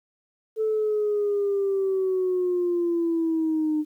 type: linear sweep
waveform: sine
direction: down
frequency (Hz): 440 to 302.3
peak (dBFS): -20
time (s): 0.56-3.85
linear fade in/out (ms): 50
effects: tanh soft clip ceiling -17 dBFS + 10-bit